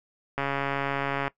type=click train; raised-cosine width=0.5 ms; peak=-13 dBFS; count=126; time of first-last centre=0.38-1.279 s; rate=139 Hz; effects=noise-tail reverb RT60 0.1 s tail -20 dB re dry